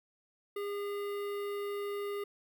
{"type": "tone with notch filter", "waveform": "square", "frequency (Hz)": 406.3, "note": "G#4", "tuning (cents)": -38, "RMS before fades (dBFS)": -37, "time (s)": [0.56, 2.24], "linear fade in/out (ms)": 5, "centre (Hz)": 6400, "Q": 0.56, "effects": []}